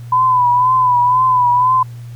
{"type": "tone with vibrato", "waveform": "sine", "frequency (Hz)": 1000, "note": "B5", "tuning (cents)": 21, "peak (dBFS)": -9, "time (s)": [0.12, 1.83], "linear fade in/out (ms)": 5, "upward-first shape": "triangle", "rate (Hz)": 2, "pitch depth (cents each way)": 62, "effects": ["added 119 Hz sine -28 dBFS peak until 2.15 s", "pink hiss -48 dBFS RMS until 2.15 s"]}